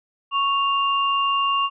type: tone pair together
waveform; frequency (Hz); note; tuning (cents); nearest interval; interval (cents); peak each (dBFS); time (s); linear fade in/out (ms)
sine; 1108.7 / 2794; C#6 / F7; 0 / 0; octave + major third; 1600; -19 / -24; 0.31-1.7; 50
effects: none